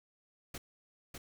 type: noise with echo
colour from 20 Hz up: pink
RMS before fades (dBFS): -43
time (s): 0.54-0.58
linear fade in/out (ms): 5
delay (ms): 600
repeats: 1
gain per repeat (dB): -3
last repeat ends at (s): 1.18
effects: none